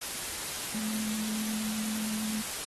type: tone in noise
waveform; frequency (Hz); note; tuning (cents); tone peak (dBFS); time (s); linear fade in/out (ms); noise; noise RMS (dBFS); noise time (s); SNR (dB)
sine; 216.4; A3; -29; -32; 0.74-2.42; 10; white; -36; 0.01-2.65; +1
effects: AAC 32 kbps